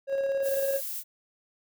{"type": "tone with tremolo", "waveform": "triangle", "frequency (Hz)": 547, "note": "C#5", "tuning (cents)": -23, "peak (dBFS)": -22, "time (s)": [0.07, 0.81], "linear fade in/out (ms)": 50, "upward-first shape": "square", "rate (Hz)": 18, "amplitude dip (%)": 30}
{"type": "noise", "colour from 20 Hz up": "violet", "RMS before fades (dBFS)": -35, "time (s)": [0.42, 1.04], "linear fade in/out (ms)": 50}
{"effects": []}